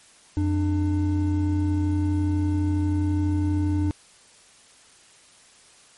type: tone pair together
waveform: triangle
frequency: 88.9 / 299 Hz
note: F2 / D4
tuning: +31 / +31 cents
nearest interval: octave + major sixth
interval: 2100 cents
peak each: -20 / -22 dBFS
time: 0.37-3.91 s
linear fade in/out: 0 ms
effects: white hiss -53 dBFS RMS until 5.97 s + MP3 48 kbps